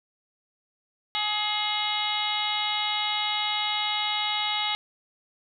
harmonic tone with a mistuned harmonic, 420 Hz, G#4, 19 cents sharp, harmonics 2 / 3 / 4 / 5 / 6 / 7 / 8 / 9 / 10, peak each -31 / -36 / -43 / -32 / -43 / -32 / -33 / -31 / -42 dBFS, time 1.15-4.75 s, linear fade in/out 0 ms, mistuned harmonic 5, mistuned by +19 cents, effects none

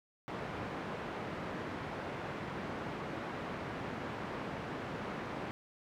pink band-pass noise, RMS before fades -41 dBFS, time 0.28-5.51 s, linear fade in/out 0 ms, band 130 to 1800 Hz, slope 12 dB/octave, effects none

